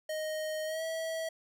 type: tone with pitch glide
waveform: square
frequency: 622.3 to 648.4 Hz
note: D#5 to E5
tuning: 0 to -29 cents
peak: -34 dBFS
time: 0.09-1.29 s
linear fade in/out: 5 ms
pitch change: +71 cents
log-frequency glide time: 0.65-0.83 s
effects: none